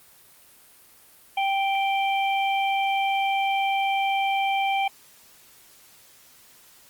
harmonic tone, 784 Hz, G5, in tune, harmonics 1 / 3 / 4, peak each -22 / -28 / -33 dBFS, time 1.37-4.88 s, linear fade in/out 5 ms, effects white hiss -53 dBFS RMS until 6.89 s + Opus 32 kbps

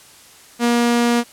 sawtooth tone, 237.9 Hz, A#3, 35 cents sharp, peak -10 dBFS, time 0.59-1.24 s, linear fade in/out 50 ms, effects white hiss -45 dBFS RMS until 1.32 s + low-pass 11000 Hz 12 dB/octave

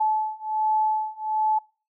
sine beating tone pair, 864 / 865.3 Hz, A5 / A5, -32 / -29 cents, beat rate 1.3 Hz, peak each -25 / -24 dBFS, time 0-1.59 s, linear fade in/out 10 ms, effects noise-tail reverb RT60 0.4 s tail -26 dB re dry

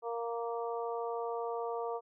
harmonic tone, 233.1 Hz, A#3, in tune, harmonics 2 / 3 / 4 / 5, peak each -36 / -40 / -42 / -44 dBFS, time 0.02-2.01 s, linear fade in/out 50 ms, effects none

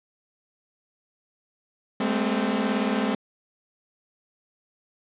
sawtooth tone cluster, 203.1 / 221.4 / 258.9 Hz, G#3 / A3 / C4, -38 / +11 / -18 cents, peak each -23 dBFS, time 2-3.15 s, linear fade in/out 5 ms, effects resampled to 8000 Hz + 8-bit

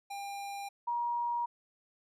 square / sine tone pair in turn, 800 / 951.4 Hz, G5 / A#5, +35 / +35 cents, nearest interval minor third, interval 300 cents, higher second, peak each -39 / -30 dBFS, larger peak second, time 0.1-0.69 / 0.87-1.46 s, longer neither, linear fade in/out 10 ms, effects resampled to 32000 Hz

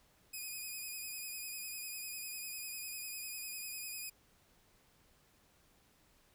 5% pulse tone with vibrato, 2489 Hz, D#7, in tune, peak -33 dBFS, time 0.33-4.1 s, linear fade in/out 10 ms, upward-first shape square, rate 10 Hz, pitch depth 31 cents each way, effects pink hiss -69 dBFS RMS until 6.34 s

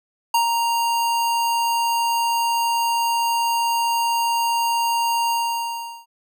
square tone with ADSR envelope, 932.3 Hz, A#5, in tune, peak -15 dBFS, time 0.34-6.06 s, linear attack 5 ms, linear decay 110 ms, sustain -4 dB, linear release 760 ms, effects none

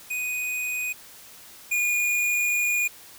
square tone pair in turn, 2489 / 2439 Hz, D#7 / D#7, 0 / -35 cents, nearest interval unison, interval 35 cents, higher first, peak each -27 / -22 dBFS, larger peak second, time 0.1-0.93 / 1.71-2.88 s, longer second, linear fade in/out 10 ms, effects white hiss -47 dBFS RMS until 3.18 s

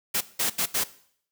white noise bursts at uneven times, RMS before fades -25 dBFS, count 4, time 0.14-0.21 / 0.39-0.5 / 0.58-0.66 / 0.74-0.84 s, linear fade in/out 10 ms, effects noise-tail reverb RT60 0.6 s tail -17 dB re dry + high-pass 80 Hz 12 dB/octave

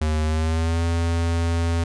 square tone with pitch glide, 77.5 to 84.03 Hz, D#2 to E2, -6 to +34 cents, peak -20 dBFS, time 0.01-1.84 s, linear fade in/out 5 ms, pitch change +140 cents, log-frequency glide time 0.24-0.83 s, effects resampled to 22050 Hz

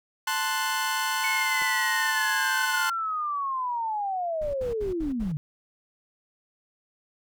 sawtooth chord, F# diminished, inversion first, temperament equal, 880 / 1046.5 / 1480 Hz, A5 / C6 / F#6, 0 / 0 / 0 cents, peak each -26 dBFS, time 0.27-2.9 s, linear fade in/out 5 ms
sine linear sweep, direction down, 2209 to 139.7 Hz, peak -26 dBFS, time 1.24-5.37 s, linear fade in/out 0 ms
clicks, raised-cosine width 1 ms, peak -29 dBFS, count 2, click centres 1.617 / 1.623 s
brown noise bursts, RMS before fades -37 dBFS, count 5, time 4.41-5.324 s, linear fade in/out 10 ms, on 130 ms, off 66 ms
effects none

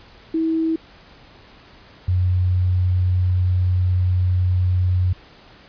sine tone pair in turn, 323.4 / 90.97 Hz, E4 / F#2, -33 / -29 cents, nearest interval octave + minor seventh, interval 2196 cents, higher first, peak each -17 / -15 dBFS, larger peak second, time 0.34-0.76 / 2.08-5.13 s, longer second, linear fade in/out 5 ms, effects pink hiss -47 dBFS RMS until 5.68 s + resampled to 11025 Hz

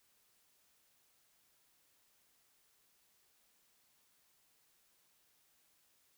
silence, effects white hiss -73 dBFS RMS until 6.17 s

